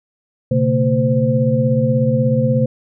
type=tone cluster; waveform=sine; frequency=121.4 / 137.9 / 226.8 / 516 Hz; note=B2 / C#3 / A#3 / C5; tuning=-29 / -9 / -47 / -24 cents; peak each=-18 dBFS; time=0.51-2.66 s; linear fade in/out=5 ms; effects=none